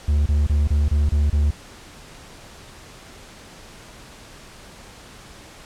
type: tone bursts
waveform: triangle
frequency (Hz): 73.42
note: D2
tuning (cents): 0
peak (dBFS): -13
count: 7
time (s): 0.08-1.508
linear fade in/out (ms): 5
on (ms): 180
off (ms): 28
effects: pink hiss -43 dBFS RMS until 5.65 s + low-pass 9000 Hz 12 dB/octave